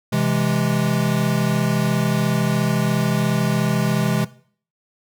square chord, C augmented, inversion none, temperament equal, 130.81 / 164.81 / 207.7 Hz, C3 / E3 / G#3, 0 / 0 / 0 cents, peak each -22 / -23 / -22 dBFS, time 0.12-4.25 s, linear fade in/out 10 ms, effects noise-tail reverb RT60 0.5 s tail -18 dB re dry

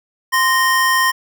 square tone pair together, 1040 / 1853.1 Hz, C6 / A#6, -11 / -11 cents, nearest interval minor seventh, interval 1000 cents, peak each -16 dBFS, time 0.32-1.12 s, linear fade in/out 20 ms, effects none

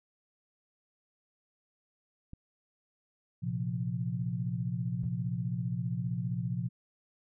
click, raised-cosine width 5 ms, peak -32 dBFS, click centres 2.334 s
sine chord, Bb suspended second, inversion none, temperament equal with one note detuned, 115.67 / 130.81 / 174.61 Hz, Bb2 / C3 / F3, -13 / 0 / 0 cents, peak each -35 dBFS, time 3.42-6.69 s, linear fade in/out 20 ms
triangle tone with exponential decay, 82.41 Hz, E2, in tune, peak -32 dBFS, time 5.03-5.13 s, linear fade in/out 5 ms, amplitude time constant 20 ms
effects none

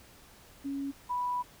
sine tone pair in turn, 277.2 / 985.2 Hz, C#4 / B5, 0 / -5 cents, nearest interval octave + minor seventh, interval 2195 cents, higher second, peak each -32 / -29 dBFS, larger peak second, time 0.64-0.92 / 1.09-1.43 s, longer second, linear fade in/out 20 ms, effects pink hiss -56 dBFS RMS until 1.6 s

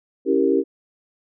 sine chord, C# diminished seventh, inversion none, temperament equal, 277.2 / 329.6 / 392 / 466.2 Hz, C#4 / E4 / G4 / Bb4, 0 / 0 / 0 / 0 cents, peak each -21 / -22 / -19 / -22 dBFS, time 0.25-0.64 s, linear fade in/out 50 ms, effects none

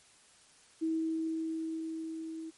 sine tone with level ramp, 322.4 Hz, E4, 38 cents flat, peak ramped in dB -28 to -39 dBFS, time 0.81-2.51 s, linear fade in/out 20 ms, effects white hiss -61 dBFS RMS until 2.57 s + MP3 48 kbps

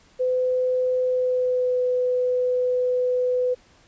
sine tone with pitch glide, 507 to 500.3 Hz, B4 to B4, +45 to +22 cents, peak -19 dBFS, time 0.19-3.55 s, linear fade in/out 20 ms, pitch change -23 cents, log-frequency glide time 1.02-1.81 s, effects pink hiss -56 dBFS RMS until 3.87 s + resampled to 16000 Hz

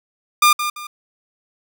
sawtooth tone with echo, 1204 Hz, D6, 43 cents sharp, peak -6 dBFS, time 0.42-0.53 s, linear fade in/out 5 ms, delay 170 ms, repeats 2, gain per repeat -10 dB, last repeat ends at 0.87 s, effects none

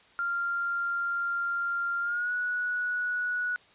sine tone with pitch glide, 1391 to 1467.8 Hz, F6 to F#6, -7 to -14 cents, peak -27 dBFS, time 0.19-3.56 s, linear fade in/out 0 ms, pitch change +93 cents, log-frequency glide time 2.01-2.32 s, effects white hiss -58 dBFS RMS until 3.74 s + resampled to 8000 Hz

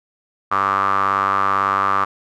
sawtooth tone with band-pass filter, 98 Hz, G2, in tune, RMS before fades -18 dBFS, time 0.51-2.05 s, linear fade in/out 10 ms, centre 1200 Hz, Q 8.7, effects none

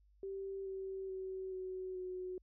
sine tone with pitch steps, 389.2 / 383.6 / 378.1 / 372.7 / 367.4 Hz, G4 / G4 / F#4 / F#4 / F#4, -12 / -37 / +38 / +13 / -12 cents, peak -40 dBFS, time 0.23-2.38 s, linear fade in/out 2 ms, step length 430 ms, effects added 50 Hz sine -65 dBFS peak until 2.42 s

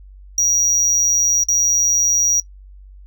triangle tone with dropouts, 5760 Hz, F#8, 47 cents flat, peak -11 dBFS, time 0.38-2.4 s, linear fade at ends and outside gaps 2 ms, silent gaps 1.437-1.485 s, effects noise-tail reverb RT60 0.1 s tail -23 dB re dry + added 48 Hz sine -38 dBFS peak until 3.06 s

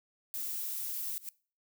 violet noise, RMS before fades -37 dBFS, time 0.34-1.18 s, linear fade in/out 0 ms
violet noise with exponential growth, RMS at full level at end -37 dBFS, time 1.13-1.29 s, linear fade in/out 1 ms, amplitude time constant 34 ms
effects noise-tail reverb RT60 0.4 s tail -22 dB re dry

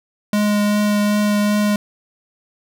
square tone with vibrato, 207.7 Hz, G#3, in tune, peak -15 dBFS, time 0.33-1.76 s, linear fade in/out 2 ms, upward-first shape triangle, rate 2.6 Hz, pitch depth 11 cents each way, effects none

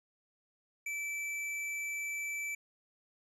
square tone, 2319 Hz, D7, 22 cents flat, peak -36 dBFS, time 0.86-2.55 s, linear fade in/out 5 ms, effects low-pass 11000 Hz 12 dB/octave

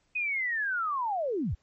sine linear sweep, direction down, 2528 to 49 Hz, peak -27 dBFS, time 0.15-1.55 s, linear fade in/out 10 ms, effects pink hiss -71 dBFS RMS until 1.62 s + MP3 32 kbps

